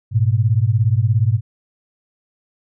sine beating tone pair, 103.83 / 120.83 Hz, G#2 / B2, 0 / -37 cents, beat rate 17 Hz, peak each -15 / -16 dBFS, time 0.11-1.41 s, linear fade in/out 50 ms, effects none

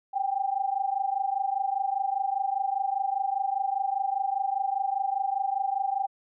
sine tone pair together, 773 / 798 Hz, G5 / G5, -24 / +31 cents, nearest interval minor second, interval 55 cents, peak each -28 dBFS, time 0.13-6.07 s, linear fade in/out 20 ms, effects none

